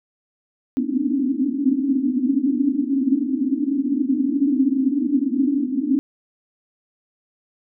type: band-pass noise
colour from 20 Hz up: white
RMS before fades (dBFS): -20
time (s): 0.77-5.99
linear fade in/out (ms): 0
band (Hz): 250 to 290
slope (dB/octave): 96
effects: none